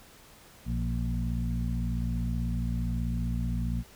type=harmonic tone with a mistuned harmonic; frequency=58.3 Hz; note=A#1; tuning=1 cent sharp; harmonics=1 / 2 / 3 / 4; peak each=-30 / -33 / -35 / -36 dBFS; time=0.65-3.84 s; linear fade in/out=50 ms; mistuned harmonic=2; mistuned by=+43 cents; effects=pink hiss -54 dBFS RMS until 3.95 s